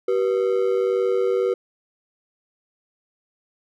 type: ring-modulated tone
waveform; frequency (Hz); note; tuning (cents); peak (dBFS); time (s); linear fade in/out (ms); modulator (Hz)
triangle; 433.9; A4; -24; -13; 0.08-1.54; 5; 50.9
effects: none